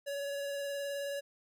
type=tone with vibrato; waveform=square; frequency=564 Hz; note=C#5; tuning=30 cents sharp; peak=-36 dBFS; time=0.06-1.21 s; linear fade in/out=20 ms; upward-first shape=sine; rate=19 Hz; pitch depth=15 cents each way; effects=none

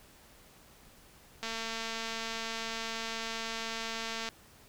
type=click train; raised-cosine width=0.2 ms; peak=-20 dBFS; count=647; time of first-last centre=1.43-4.288 s; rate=226 Hz; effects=pink hiss -58 dBFS RMS until 4.68 s

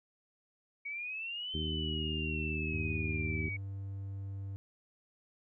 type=exponential two-way sweep; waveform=sine; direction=up then down; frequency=2238 to 3099 to 2238 Hz; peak=-37 dBFS; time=0.85-3.57 s; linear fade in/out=10 ms; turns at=1.55 s
type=harmonic tone; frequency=77.78 Hz; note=D#2; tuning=in tune; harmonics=1 / 2 / 3 / 4 / 5; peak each=-37 / -40 / -42 / -43 / -44 dBFS; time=1.54-3.49 s; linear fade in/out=5 ms
type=tone; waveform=triangle; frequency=98 Hz; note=G2; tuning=in tune; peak=-36 dBFS; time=2.73-4.56 s; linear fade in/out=0 ms
effects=none

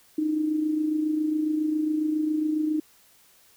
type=tone with amplitude modulation; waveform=sine; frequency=308.2 Hz; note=D#4; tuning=16 cents flat; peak=-20 dBFS; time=0.18-2.8 s; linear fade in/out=5 ms; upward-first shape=sine; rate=27.3 Hz; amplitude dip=50%; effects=white hiss -58 dBFS RMS until 3.56 s

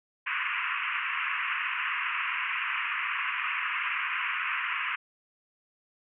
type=band-pass noise; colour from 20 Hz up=white; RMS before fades=-31 dBFS; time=0.26-4.96 s; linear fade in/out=10 ms; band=1000 to 2800 Hz; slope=96 dB/octave; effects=none

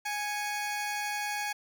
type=tone pair together; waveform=20% pulse; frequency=830.6 / 2211 Hz; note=G#5 / C#7; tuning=0 / -5 cents; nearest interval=octave + perfect fourth; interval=1695 cents; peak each=-27 / -34 dBFS; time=0.05-1.53 s; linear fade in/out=10 ms; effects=none

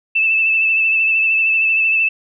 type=tone with vibrato; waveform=sine; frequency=2637 Hz; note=E7; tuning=in tune; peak=-12 dBFS; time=0.15-2.09 s; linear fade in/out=10 ms; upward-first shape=sine; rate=13 Hz; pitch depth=26 cents each way; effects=none

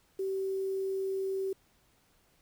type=tone with quantisation; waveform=sine; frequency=384.9 Hz; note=G4; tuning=32 cents flat; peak=-30 dBFS; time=0.19-1.53 s; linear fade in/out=5 ms; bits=9; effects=pink hiss -68 dBFS RMS until 2.41 s

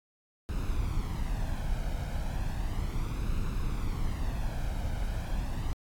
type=noise with flanger; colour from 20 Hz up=brown; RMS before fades=-31 dBFS; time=0.49-5.73 s; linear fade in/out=0 ms; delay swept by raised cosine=0.76 to 1.32 ms; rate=0.34 Hz; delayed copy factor=+0.55; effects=AAC 64 kbps

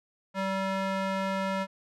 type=tone with band-pass filter; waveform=square; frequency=192.7 Hz; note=G3; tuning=29 cents flat; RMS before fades=-30 dBFS; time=0.34-1.67 s; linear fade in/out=50 ms; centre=1100 Hz; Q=0.66; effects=none

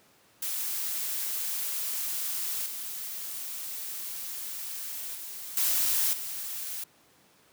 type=noise with level steps; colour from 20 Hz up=blue; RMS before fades=-32 / -37 / -40 / -26 / -36 dBFS; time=0.42-6.84 s; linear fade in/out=5 ms; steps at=2.66 / 5.15 / 5.57 / 6.13 s; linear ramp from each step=2 ms; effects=pink hiss -61 dBFS RMS until 7.52 s + high-pass 150 Hz 12 dB/octave

